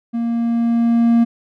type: tone with level ramp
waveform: triangle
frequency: 233.1 Hz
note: A#3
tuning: in tune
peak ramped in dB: -16 to -7 dBFS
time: 0.13-1.25 s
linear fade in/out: 20 ms
effects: none